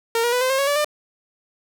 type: tone with pitch steps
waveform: sawtooth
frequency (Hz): 460 / 477.6 / 495.9 / 514.8 / 534.5 / 555 / 576.2 / 598.3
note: A#4 / A#4 / B4 / C5 / C5 / C#5 / D5 / D5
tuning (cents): -23 / +42 / +7 / -28 / +37 / +2 / -33 / +32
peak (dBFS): -14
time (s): 0.15-0.846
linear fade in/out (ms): 2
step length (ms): 87
effects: none